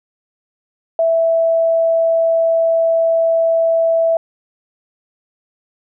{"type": "tone", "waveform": "sine", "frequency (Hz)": 659, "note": "E5", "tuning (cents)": -1, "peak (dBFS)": -11, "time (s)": [0.99, 4.17], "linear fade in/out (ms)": 2, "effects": []}